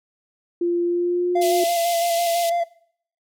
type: tone with pitch glide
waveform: sine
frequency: 346.5 to 357.7 Hz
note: F4 to F4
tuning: -14 to +41 cents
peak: -18 dBFS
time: 0.61-1.64 s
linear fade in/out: 5 ms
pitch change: +55 cents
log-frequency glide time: 0.84-1.39 s
type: tone with vibrato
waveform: triangle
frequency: 684 Hz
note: F5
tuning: 36 cents flat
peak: -17 dBFS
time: 1.35-2.64 s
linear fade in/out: 10 ms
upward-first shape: square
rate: 6 Hz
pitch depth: 22 cents each way
type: band-pass noise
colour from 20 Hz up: pink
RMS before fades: -30 dBFS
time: 1.41-2.5 s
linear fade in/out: 10 ms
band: 2600 to 16000 Hz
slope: 48 dB/octave
effects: noise-tail reverb RT60 0.6 s tail -21 dB re dry